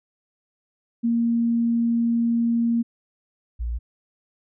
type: tone pair in turn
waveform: sine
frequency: 233.1 / 58.44 Hz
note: A#3 / A#1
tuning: 0 / +5 cents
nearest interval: 2 octaves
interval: 2395 cents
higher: first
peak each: -18 / -24 dBFS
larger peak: first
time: 1.03-2.83 / 3.59-3.79 s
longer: first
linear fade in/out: 20 ms
effects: none